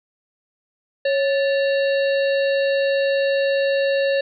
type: harmonic tone with a mistuned harmonic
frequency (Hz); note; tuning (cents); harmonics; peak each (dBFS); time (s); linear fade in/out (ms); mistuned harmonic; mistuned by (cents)
551; C#5; -11; 1 / 3 / 5 / 7 / 8; -17 / -27 / -31 / -34 / -35; 1.05-4.21; 5; 3; +99
effects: none